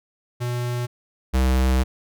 square tone pair in turn, 121.9 / 64.57 Hz, B2 / C2, -22 / -22 cents, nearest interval major seventh, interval 1100 cents, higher first, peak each -24 / -17 dBFS, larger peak second, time 0.4-0.87 / 1.33-1.84 s, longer second, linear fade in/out 20 ms, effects none

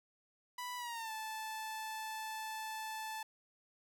sawtooth tone with pitch glide, 987.8 to 875 Hz, B5 to A5, 0 to -10 cents, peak -37 dBFS, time 0.58-3.23 s, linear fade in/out 5 ms, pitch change -210 cents, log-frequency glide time 0.77-1.12 s, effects none

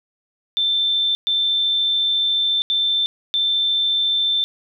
sine tone bursts at uneven times, 3553 Hz, A7, 16 cents sharp, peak -16 dBFS, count 4, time 0.57-1.15 / 1.27-2.62 / 2.7-3.06 / 3.34-4.44 s, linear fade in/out 0 ms, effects none

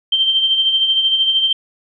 sine tone with tremolo, 3136 Hz, G7, in tune, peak -10 dBFS, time 0.12-1.53 s, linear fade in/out 5 ms, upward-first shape sine, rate 13 Hz, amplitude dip 50%, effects none

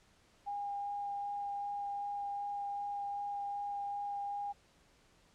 sine tone with vibrato, 810 Hz, G#5, 43 cents flat, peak -36 dBFS, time 0.46-4.53 s, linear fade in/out 20 ms, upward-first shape sine, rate 2.6 Hz, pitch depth 8 cents each way, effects pink hiss -67 dBFS RMS until 5.34 s + low-pass 8000 Hz 12 dB/octave

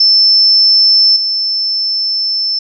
sine tone with level steps, 5300 Hz, E8, 9 cents sharp, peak -5 / -12 dBFS, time 0-2.59 s, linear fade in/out 5 ms, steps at 1.16 s, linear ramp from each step 5 ms, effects none

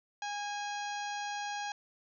harmonic tone with a mistuned harmonic, 820 Hz, G#5, 22 cents flat, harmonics 1 / 2 / 3 / 4 / 5 / 6 / 7 / 8, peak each -37 / -42 / -47 / -48 / -49 / -52 / -51 / -51 dBFS, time 0.22-1.72 s, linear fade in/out 2 ms, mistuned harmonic 3, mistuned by +36 cents, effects none

